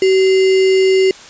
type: tone with sample-and-hold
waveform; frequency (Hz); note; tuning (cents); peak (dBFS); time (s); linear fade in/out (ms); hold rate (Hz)
sine; 380.4; F#4; +48; -8; 0.02-1.11; 2; 2450
effects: white hiss -37 dBFS RMS until 1.29 s + resampled to 16000 Hz